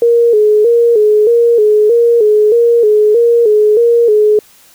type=tone with vibrato; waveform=sine; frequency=446.2 Hz; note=A4; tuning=24 cents sharp; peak=-5 dBFS; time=0.02-4.39 s; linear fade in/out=2 ms; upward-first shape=square; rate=1.6 Hz; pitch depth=90 cents each way; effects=white hiss -44 dBFS RMS until 4.74 s